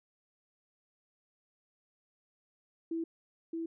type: tone with echo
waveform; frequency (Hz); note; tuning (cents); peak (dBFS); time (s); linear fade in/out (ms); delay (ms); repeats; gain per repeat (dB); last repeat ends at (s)
sine; 329.6; E4; 0; -32; 2.91-3.04; 5; 620; 1; -2; 3.66
effects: none